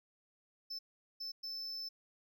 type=tone bursts at uneven times; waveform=triangle; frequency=5274 Hz; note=E8; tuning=in tune; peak=-39 dBFS; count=3; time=0.7-0.79 / 1.2-1.32 / 1.43-1.89 s; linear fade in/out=10 ms; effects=none